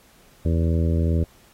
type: harmonic tone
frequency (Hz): 82.41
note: E2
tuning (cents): 0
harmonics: 1 / 2 / 3 / 4 / 5 / 6 / 7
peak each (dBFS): -19 / -25 / -29 / -31 / -33 / -35 / -36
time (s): 0.45-1.24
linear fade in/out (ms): 5
effects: pink hiss -55 dBFS RMS until 1.53 s + AAC 48 kbps